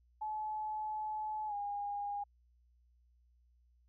sine tone with pitch glide, 858 to 814.5 Hz, A5 to G#5, -44 to -34 cents, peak -36 dBFS, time 0.21-2.24 s, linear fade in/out 10 ms, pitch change -90 cents, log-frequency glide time 1.47-1.54 s, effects added 60 Hz sine -66 dBFS peak until 3.88 s

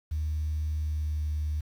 sine tone with pitch glide, 76.8 to 75.74 Hz, D#2 to D#2, -22 to -46 cents, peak -26 dBFS, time 0.11-1.61 s, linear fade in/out 10 ms, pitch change -24 cents, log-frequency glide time 0.73-1.29 s, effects tanh soft clip ceiling -23 dBFS + 9-bit

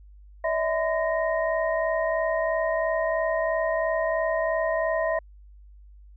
sine tone cluster, 584 / 647 / 1017 / 1861 Hz, D5 / E5 / C6 / A#6, -10 / -32 / -50 / -3 cents, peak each -31 / -24 / -31 / -31 dBFS, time 0.44-5.19 s, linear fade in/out 5 ms, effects added 50 Hz sine -46 dBFS peak until 6.16 s

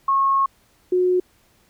sine tone pair in turn, 1090 / 363.7 Hz, C#6 / F#4, -29 / -30 cents, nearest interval octave + perfect fifth, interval 1901 cents, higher first, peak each -15 dBFS, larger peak neither, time 0.08-0.46 / 0.92-1.2 s, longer first, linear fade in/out 5 ms, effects pink hiss -59 dBFS RMS until 1.69 s

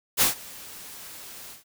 white noise with ADSR envelope, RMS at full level -18 dBFS, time 0.17-1.64 s, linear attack 42 ms, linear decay 130 ms, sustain -24 dB, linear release 140 ms, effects none

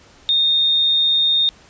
sine tone, 3672 Hz, A#7, 27 cents flat, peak -13 dBFS, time 0.29-1.49 s, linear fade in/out 0 ms, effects pink hiss -48 dBFS RMS until 1.69 s + resampled to 16000 Hz

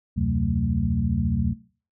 sine tone cluster, 73.3 / 87.8 / 128.1 / 185.8 / 223 Hz, D2 / F2 / C3 / F#3 / A3, -3 / +10 / -36 / +7 / +23 cents, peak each -27 dBFS, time 0.16-1.54 s, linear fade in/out 20 ms, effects noise-tail reverb RT60 0.4 s tail -19 dB re dry

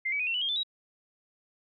sine tone with pitch steps, 2093 / 2282 / 2489 / 2714 / 2960 / 3228 / 3520 / 3839 Hz, C7 / C#7 / D#7 / E7 / F#7 / G#7 / A7 / B7, 0 / +50 / 0 / +50 / 0 / -50 / 0 / -50 cents, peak -27 dBFS, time 0.05-0.634 s, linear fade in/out 10 ms, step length 73 ms, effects none

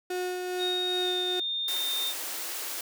35% pulse tone with tremolo, 363.1 Hz, F#4, 33 cents flat, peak -27 dBFS, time 0.1-1.4 s, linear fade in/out 5 ms, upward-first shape sine, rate 2.4 Hz, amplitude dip 30%
sine tone with pitch glide, 3729 to 3640 Hz, A#7 to A#7, 0 to -42 cents, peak -28 dBFS, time 0.58-2.14 s, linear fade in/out 50 ms, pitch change -42 cents, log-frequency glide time 1-1.09 s
white high-pass noise, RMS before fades -35 dBFS, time 1.68-2.81 s, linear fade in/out 2 ms, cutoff 270 Hz, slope 96 dB/octave
effects none

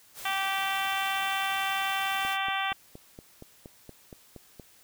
white noise, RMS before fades -42 dBFS, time 0.14-2.38 s, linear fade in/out 50 ms
harmonic tone, 388.6 Hz, G4, 15 cents flat, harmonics 2 / 3 / 4 / 5 / 6 / 7 / 8 / 9, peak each -32 / -34 / -35 / -36 / -37 / -37 / -38 / -39 dBFS, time 0.25-2.73 s, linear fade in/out 5 ms
click train, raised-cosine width 2 ms, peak -30 dBFS, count 11, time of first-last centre 2.25-4.597 s, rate 4.26 Hz
effects white hiss -58 dBFS RMS until 4.83 s

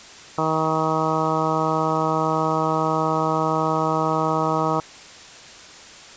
harmonic tone, 158.4 Hz, D#3, 31 cents sharp, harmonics 1 / 2 / 3 / 4 / 5 / 6 / 7 / 8, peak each -27 / -27 / -27 / -27 / -27 / -27 / -27 / -27 dBFS, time 0.38-4.8 s, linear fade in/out 2 ms, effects white hiss -42 dBFS RMS until 6.16 s + resampled to 16000 Hz

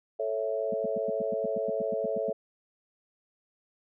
sine chord, A major, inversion none, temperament equal, 440 / 554.4 / 659.3 Hz, A4 / C#5 / E5, 0 / 0 / 0 cents, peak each -32 dBFS, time 0.19-2.33 s, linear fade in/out 10 ms
sine tone bursts, 213.1 Hz, G#3, 45 cents sharp, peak -32 dBFS, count 14, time 0.72-2.3 s, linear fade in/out 5 ms, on 20 ms, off 100 ms
effects none

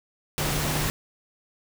sine tone in noise, 150.4 Hz, D3, 42 cents sharp, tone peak -30 dBFS, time 0.38-0.9 s, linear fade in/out 0 ms, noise pink, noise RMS -27 dBFS, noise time 0.38-0.9 s, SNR -6 dB, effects none

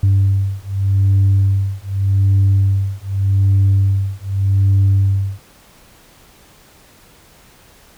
sine beating tone pair, 97.4 / 98.24 Hz, G2 / G2, -11 / +4 cents, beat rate 0.84 Hz, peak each -13 dBFS, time 0.03-5.4 s, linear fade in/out 5 ms, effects tanh soft clip ceiling -7 dBFS + pink hiss -47 dBFS RMS until 7.97 s

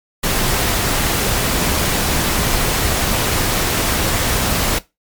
pink noise, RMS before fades -17 dBFS, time 0.23-4.79 s, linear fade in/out 10 ms, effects noise-tail reverb RT60 0.2 s tail -18 dB re dry + MP3 96 kbps

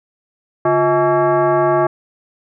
sine tone with frequency modulation, 142.9 Hz, D3, 47 cents flat, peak -11 dBFS, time 0.65-1.87 s, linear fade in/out 5 ms, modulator 496 Hz, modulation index 2, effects none

